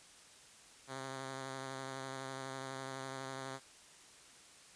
5% pulse tone with vibrato, 133.2 Hz, C3, 31 cents sharp, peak -31 dBFS, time 0.87-3.6 s, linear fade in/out 50 ms, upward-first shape sine, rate 12 Hz, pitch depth 22 cents each way, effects white hiss -59 dBFS RMS until 4.75 s + resampled to 22050 Hz

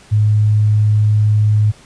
sine tone, 106 Hz, G#2, 36 cents sharp, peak -9 dBFS, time 0.11-1.72 s, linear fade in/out 20 ms, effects pink hiss -44 dBFS RMS until 1.85 s + resampled to 22050 Hz

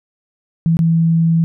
sine tone with dropouts, 164.81 Hz, E3, in tune, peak -10 dBFS, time 0.66-1.44 s, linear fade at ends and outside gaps 0 ms, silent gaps 0.769-0.791 s, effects none

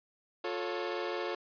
sawtooth chord, F augmented, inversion none, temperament equal with one note detuned, 354.7 / 440 / 554.4 Hz, F4 / A4 / C#5, +27 / 0 / 0 cents, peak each -33 / -34 / -35 dBFS, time 0.44-1.35 s, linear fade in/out 5 ms, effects resampled to 11025 Hz

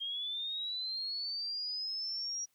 sine linear sweep, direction up, 3202 to 5720 Hz, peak -35 dBFS, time 0-2.46 s, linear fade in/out 20 ms, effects white hiss -75 dBFS RMS until 2.54 s

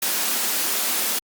white high-pass noise, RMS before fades -23 dBFS, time 0.02-1.19 s, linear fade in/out 5 ms, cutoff 190 Hz, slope 96 dB/octave, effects Opus 48 kbps

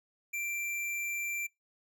square tone, 2355 Hz, D7, 4 cents sharp, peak -34 dBFS, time 0.33-1.47 s, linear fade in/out 10 ms, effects noise-tail reverb RT60 0.2 s tail -25 dB re dry

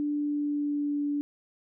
sine tone with pitch glide, 293.7 to 289.7 Hz, D4 to D4, 0 to -24 cents, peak -26 dBFS, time 0-1.21 s, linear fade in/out 0 ms, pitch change -24 cents, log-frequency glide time 0.11-1.06 s, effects none

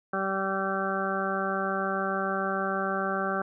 harmonic tone, 193.3 Hz, G3, 24 cents flat, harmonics 1 / 2 / 3 / 4 / 6 / 7 / 8, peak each -34 / -34 / -34 / -34 / -34 / -34 / -34 dBFS, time 0.13-3.42 s, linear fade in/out 5 ms, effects none

